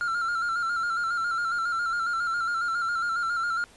triangle tone with vibrato, 1380 Hz, F6, 21 cents flat, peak -23 dBFS, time 0.01-3.64 s, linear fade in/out 0 ms, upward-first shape square, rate 7.3 Hz, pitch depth 45 cents each way, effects pink hiss -54 dBFS RMS until 3.76 s + resampled to 24000 Hz

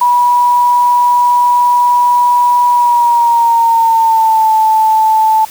sine tone with pitch glide, 973 to 876.9 Hz, B5 to A5, -26 to -6 cents, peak -6 dBFS, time 0.01-5.45 s, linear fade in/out 5 ms, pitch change -180 cents, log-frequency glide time 2.69-4.51 s, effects white hiss -32 dBFS RMS until 5.5 s

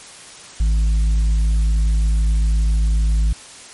sine tone with tanh clipping, 53.6 Hz, A1, 45 cents flat, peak -14 dBFS, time 0.6-3.33 s, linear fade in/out 5 ms, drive 5 dB, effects white hiss -39 dBFS RMS until 3.73 s + MP3 48 kbps

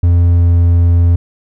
triangle tone with pitch glide, 86.5 to 86 Hz, F2 to F2, -16 to -26 cents, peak -4 dBFS, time 0.03-1.16 s, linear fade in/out 5 ms, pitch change -10 cents, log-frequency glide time 0.29-0.52 s, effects none

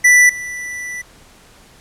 square tone with level steps, 1975.5 Hz, B6, in tune, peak -7 / -25 dBFS, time 0.04-1.02 s, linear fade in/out 10 ms, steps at 0.29 s, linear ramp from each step 5 ms, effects pink hiss -46 dBFS RMS until 1.8 s + low-pass 11000 Hz 12 dB/octave

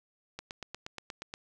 click train, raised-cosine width 0.2 ms, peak -22 dBFS, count 9, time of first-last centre 0.39-1.339 s, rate 8.43 Hz, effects none

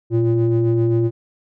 triangle ring-modulated tone, 113.6 Hz, A#2, 44 cents flat, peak -9 dBFS, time 0.1-1.11 s, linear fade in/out 50 ms, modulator 231 Hz, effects none

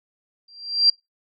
sine tone with exponential growth, 4733 Hz, D8, 13 cents sharp, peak -9 dBFS, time 0.48-0.9 s, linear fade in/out 5 ms, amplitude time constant 90 ms, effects noise-tail reverb RT60 0.2 s tail -26 dB re dry + MP3 96 kbps

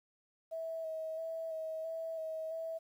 sine tone with vibrato, 645 Hz, E5, 38 cents flat, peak -37 dBFS, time 0.51-2.79 s, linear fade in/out 20 ms, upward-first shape square, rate 1.5 Hz, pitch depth 18 cents each way, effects 11-bit

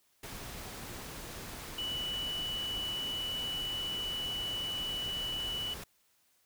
sine tone in noise, 2960 Hz, F#7, in tune, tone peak -34 dBFS, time 1.78-5.74 s, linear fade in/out 5 ms, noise pink, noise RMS -44 dBFS, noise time 0.23-5.84 s, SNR +7 dB, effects white hiss -71 dBFS RMS until 6.45 s

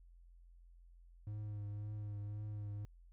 triangle tone with vibrato, 104.2 Hz, G#2, 6 cents sharp, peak -39 dBFS, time 1.27-2.85 s, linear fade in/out 0 ms, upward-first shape triangle, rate 1.9 Hz, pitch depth 31 cents each way, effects added 43 Hz sine -58 dBFS peak until 3.12 s

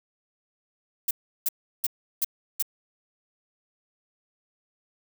violet noise bursts, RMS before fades -24 dBFS, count 5, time 1.08-2.625 s, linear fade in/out 5 ms, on 29 ms, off 350 ms, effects none

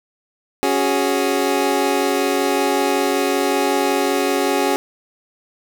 25% pulse chord, C# suspended fourth, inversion none, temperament equal, 277.2 / 370 / 415.3 Hz, C#4 / F#4 / G#4, 0 / 0 / 0 cents, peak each -17 dBFS, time 0.63-4.76 s, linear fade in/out 0 ms, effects none

